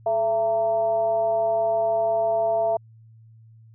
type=tone with frequency modulation; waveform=sine; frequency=672 Hz; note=E5; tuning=33 cents sharp; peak=-19 dBFS; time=0.06-2.77 s; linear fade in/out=5 ms; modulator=241 Hz; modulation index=0.49; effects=added 112 Hz sine -47 dBFS peak until 3.74 s